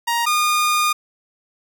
sawtooth tone pair in turn, 939 / 1219.1 Hz, A#5 / D#6, +12 / -36 cents, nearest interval perfect fourth, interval 452 cents, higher second, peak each -14 / -12 dBFS, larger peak second, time 0.07-0.26 / 0.26-0.93 s, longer second, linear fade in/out 10 ms, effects none

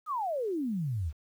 sine exponential sweep, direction down, 1300 to 69.5 Hz, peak -29 dBFS, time 0.06-1.13 s, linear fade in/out 50 ms, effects 10-bit

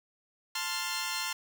10% pulse chord, F major, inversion first, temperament equal, 880 / 1046.5 / 1396.9 Hz, A5 / C6 / F6, 0 / 0 / 0 cents, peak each -29 / -27 / -28 dBFS, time 0.55-1.33 s, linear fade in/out 5 ms, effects none

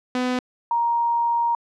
sawtooth / sine tone pair in turn, 251.2 / 938.1 Hz, B3 / A#5, +30 / +11 cents, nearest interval octave + major seventh, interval 2281 cents, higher second, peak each -17 / -18 dBFS, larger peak first, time 0.15-0.39 / 0.71-1.55 s, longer second, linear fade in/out 2 ms, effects low-pass 5000 Hz 12 dB/octave

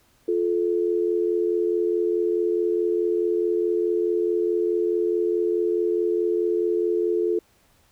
sine tone pair together, 350.1 / 434.8 Hz, F4 / A4, +4 / -21 cents, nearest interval major third, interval 375 cents, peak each -22 / -23 dBFS, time 0.28-7.39 s, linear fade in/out 5 ms, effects pink hiss -61 dBFS RMS until 7.91 s

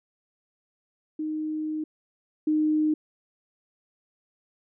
sine tone pair in turn, 309.5 / 307.4 Hz, D#4 / D#4, -9 / -21 cents, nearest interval unison, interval 12 cents, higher first, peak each -27 / -20 dBFS, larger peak second, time 1.19-1.84 / 2.47-2.94 s, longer first, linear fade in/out 5 ms, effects none

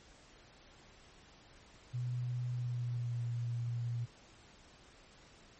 sine tone with pitch glide, 123 to 118.74 Hz, B2 to A#2, -7 to +32 cents, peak -34 dBFS, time 1.93-4.06 s, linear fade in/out 20 ms, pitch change -61 cents, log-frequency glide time 2.5-3.25 s, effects pink hiss -60 dBFS RMS until 5.59 s + MP3 32 kbps

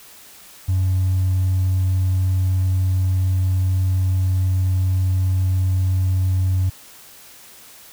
triangle tone with hard clipping, 93 Hz, F#2, 9 cents sharp, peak -15 dBFS, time 0.68-6.7 s, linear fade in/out 10 ms, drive 2 dB, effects white hiss -44 dBFS RMS until 7.92 s

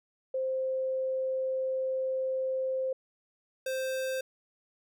sine / square tone pair in turn, 523.3 / 523.3 Hz, C5 / C5, 0 / 0 cents, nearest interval unison, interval 0 cents, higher neither, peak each -28 / -31 dBFS, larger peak first, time 0.34-2.93 / 3.66-4.21 s, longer first, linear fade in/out 5 ms, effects none

